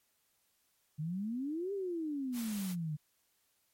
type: exponential two-way sweep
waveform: sine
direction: up then down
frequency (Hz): 146.4 to 406.9 to 146.4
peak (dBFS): -34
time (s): 0.98-2.97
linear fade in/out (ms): 20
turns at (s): 1.73
type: noise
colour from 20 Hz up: white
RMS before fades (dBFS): -46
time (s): 2.32-2.76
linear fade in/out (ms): 50
effects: white hiss -75 dBFS RMS until 3.73 s + MP3 64 kbps